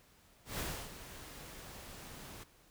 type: noise with ADSR envelope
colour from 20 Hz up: pink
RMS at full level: -38 dBFS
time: 0.45-2.44 s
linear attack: 140 ms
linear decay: 300 ms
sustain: -12 dB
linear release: 10 ms
effects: pink hiss -65 dBFS RMS until 2.7 s